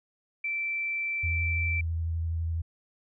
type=tone; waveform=sine; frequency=2335 Hz; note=D7; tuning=11 cents flat; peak=-28 dBFS; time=0.44-1.81 s; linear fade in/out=5 ms
type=tone with vibrato; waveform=sine; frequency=82.41 Hz; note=E2; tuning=in tune; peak=-27 dBFS; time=1.23-2.62 s; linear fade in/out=10 ms; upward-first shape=square; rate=12 Hz; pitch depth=14 cents each way
effects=none